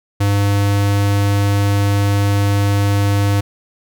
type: tone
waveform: square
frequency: 100.8 Hz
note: G2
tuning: 49 cents sharp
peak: -13 dBFS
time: 0.2-3.41 s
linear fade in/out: 10 ms
effects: none